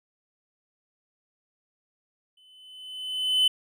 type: tone with exponential growth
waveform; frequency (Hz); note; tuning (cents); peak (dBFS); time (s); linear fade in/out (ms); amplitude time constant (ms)
triangle; 3027; F#7; +39; -15; 2.37-3.48; 5; 240
effects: none